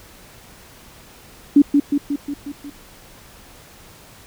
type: tone with echo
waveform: sine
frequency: 286.4 Hz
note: D4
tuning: 43 cents flat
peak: -6 dBFS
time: 1.56-1.62 s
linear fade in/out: 5 ms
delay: 180 ms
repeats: 6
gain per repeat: -4 dB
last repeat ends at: 2.7 s
effects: pink hiss -45 dBFS RMS until 4.26 s